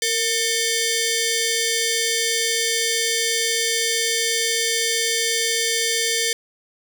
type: ring-modulated tone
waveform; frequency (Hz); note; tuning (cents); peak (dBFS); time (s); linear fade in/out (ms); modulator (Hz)
10% pulse; 1335; E6; +22; -8; 0.02-6.33; 2; 874
effects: none